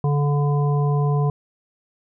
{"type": "harmonic tone", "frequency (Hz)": 144.6, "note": "D3", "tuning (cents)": -27, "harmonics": [1, 3, 5, 7], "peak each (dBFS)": [-17, -27, -31, -31], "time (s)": [0.04, 1.3], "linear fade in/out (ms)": 2, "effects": []}